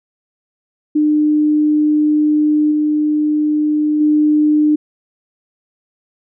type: tone with level steps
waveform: sine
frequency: 301.7 Hz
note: D4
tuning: 47 cents sharp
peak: -10 / -12 / -9 dBFS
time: 0.95-4.76 s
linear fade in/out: 10 ms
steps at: 2.71 / 4 s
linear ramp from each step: 10 ms
effects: none